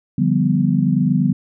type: chord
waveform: sine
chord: G dominant seventh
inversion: second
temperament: equal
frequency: 146.83 / 174.61 / 196 / 246.9 Hz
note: D3 / F3 / G3 / B3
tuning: 0 / 0 / 0 / 0 cents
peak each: -19 dBFS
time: 0.18-1.33 s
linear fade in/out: 5 ms
effects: none